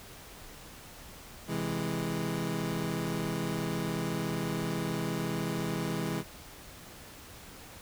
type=chord; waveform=25% pulse; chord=C augmented; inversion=none; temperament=equal; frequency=130.81 / 164.81 / 207.7 Hz; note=C3 / E3 / G#3; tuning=0 / 0 / 0 cents; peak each=-34 / -30 / -32 dBFS; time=1.47-6.24 s; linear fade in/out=50 ms; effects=pink hiss -49 dBFS RMS until 7.81 s